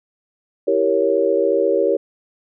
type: chord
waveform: sine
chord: E diminished seventh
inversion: none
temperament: equal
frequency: 329.6 / 392 / 466.2 / 554.4 Hz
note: E4 / G4 / Bb4 / Db5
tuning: 0 / 0 / 0 / 0 cents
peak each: -23 / -19 / -19 / -19 dBFS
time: 0.67-1.97 s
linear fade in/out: 10 ms
effects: none